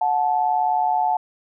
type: tone pair together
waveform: sine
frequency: 732 / 871.2 Hz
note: F#5 / A5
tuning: -19 / -17 cents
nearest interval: minor third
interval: 302 cents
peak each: -20 dBFS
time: 0.01-1.17 s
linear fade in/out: 5 ms
effects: none